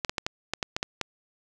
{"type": "clicks", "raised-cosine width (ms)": 0.2, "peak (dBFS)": -10, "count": 9, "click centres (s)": [0.048, 0.095, 0.182, 0.265, 0.536, 0.628, 0.765, 0.829, 1.013], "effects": []}